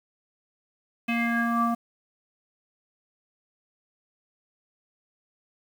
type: tone with low-pass filter sweep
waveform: square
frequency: 233.8 Hz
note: A#3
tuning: 5 cents sharp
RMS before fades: -25 dBFS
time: 1.08-1.75 s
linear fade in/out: 10 ms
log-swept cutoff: 2600 to 960 Hz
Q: 7.5
effects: 8-bit